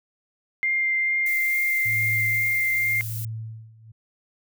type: tone with vibrato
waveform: sine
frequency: 2102 Hz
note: C7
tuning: 7 cents sharp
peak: -20 dBFS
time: 0.63-3.01 s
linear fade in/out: 0 ms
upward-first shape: triangle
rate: 2.3 Hz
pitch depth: 10 cents each way
type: noise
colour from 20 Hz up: violet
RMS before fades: -35 dBFS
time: 1.26-3.25 s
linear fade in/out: 2 ms
type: tone with tremolo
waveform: sine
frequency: 111.2 Hz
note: A2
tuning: 19 cents sharp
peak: -28 dBFS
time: 1.85-3.92 s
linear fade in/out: 10 ms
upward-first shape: sine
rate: 0.91 Hz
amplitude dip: 90%
effects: none